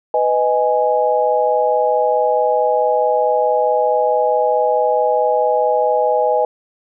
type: chord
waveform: sine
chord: G# minor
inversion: first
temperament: just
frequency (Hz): 498.4 / 623 / 830.6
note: B4 / D#5 / G#5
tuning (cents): +16 / +2 / 0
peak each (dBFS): -17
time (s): 0.14-6.45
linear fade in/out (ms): 2
effects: none